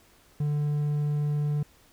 triangle tone, 147.6 Hz, D3, 9 cents sharp, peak -22 dBFS, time 0.4-1.63 s, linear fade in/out 5 ms, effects pink hiss -59 dBFS RMS until 1.92 s

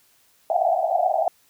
pink band-pass noise, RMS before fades -21 dBFS, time 0.5-1.28 s, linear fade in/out 2 ms, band 640 to 770 Hz, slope 96 dB/octave, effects white hiss -60 dBFS RMS until 1.49 s

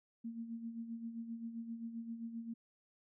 sine tone with tremolo, 230 Hz, A#3, 23 cents flat, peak -39 dBFS, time 0.24-2.54 s, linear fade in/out 10 ms, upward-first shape sine, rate 7.6 Hz, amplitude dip 60%, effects none

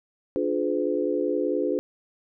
sine chord, D diminished seventh, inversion none, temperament just, 293.7 / 352.4 / 422.9 / 507.5 Hz, D4 / F4 / Ab4 / Cb5, 0 / +16 / +31 / +47 cents, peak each -28 dBFS, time 0.36-1.79 s, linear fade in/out 0 ms, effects none

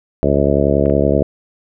harmonic tone, 70.6 Hz, C#2, 32 cents sharp, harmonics 1 / 2 / 3 / 4 / 5 / 6 / 7 / 8 / 9, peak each -20 / -20 / -20 / -20 / -20 / -20 / -20 / -20 / -20 dBFS, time 0.23-1.23 s, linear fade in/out 0 ms
clicks, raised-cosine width 0.5 ms, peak -22 dBFS, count 2, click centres 0.858 / 0.899 s
effects none

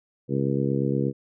harmonic tone, 68.5 Hz, C#2, 20 cents flat, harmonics 2 / 3 / 4 / 5 / 6 / 7, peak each -26 / -28 / -29 / -30 / -31 / -31 dBFS, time 0.28-1.13 s, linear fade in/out 50 ms, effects none

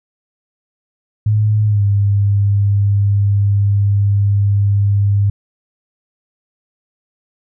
sine tone with pitch glide, 106.5 to 100.87 Hz, G#2 to G2, +44 to +50 cents, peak -10 dBFS, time 1.26-5.3 s, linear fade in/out 5 ms, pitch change -94 cents, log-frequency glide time 1.66-1.83 s, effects none

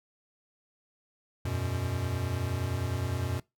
square chord, E suspended second, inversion none, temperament equal with one note detuned, 82.41 / 92.5 / 121.7 Hz, E2 / F#2 / B2, 0 / 0 / -25 cents, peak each -39 / -33 / -34 dBFS, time 1.45-3.4 s, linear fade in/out 5 ms, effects noise-tail reverb RT60 0.2 s tail -22 dB re dry

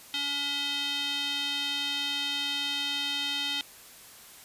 square tone with band-pass filter, 284.4 Hz, C#4, 45 cents sharp, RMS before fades -31 dBFS, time 0.14-3.61 s, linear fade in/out 0 ms, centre 3400 Hz, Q 4.6, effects white hiss -50 dBFS RMS until 4.44 s + resampled to 32000 Hz

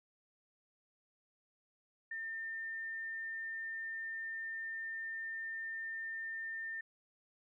sine tone, 1805 Hz, A6, 44 cents sharp, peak -39 dBFS, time 2.11-6.81 s, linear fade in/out 5 ms, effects none

